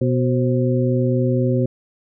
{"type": "harmonic tone with a mistuned harmonic", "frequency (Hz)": 124.1, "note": "B2", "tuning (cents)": 9, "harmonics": [1, 2, 3, 4], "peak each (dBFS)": [-18, -21, -23, -24], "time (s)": [0.01, 1.66], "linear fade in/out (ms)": 5, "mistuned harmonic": 4, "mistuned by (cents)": 100, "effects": []}